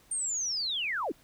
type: linear sweep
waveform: sine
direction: down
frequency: 8900 to 233.1 Hz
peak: -29 dBFS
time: 0.11-1.12 s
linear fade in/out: 5 ms
effects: pink hiss -61 dBFS RMS until 1.23 s